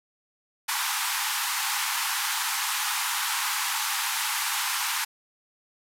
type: band-pass noise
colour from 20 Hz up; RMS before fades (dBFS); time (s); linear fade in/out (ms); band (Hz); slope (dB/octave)
pink; -28; 0.68-5.05; 10; 810 to 15000; 96
effects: none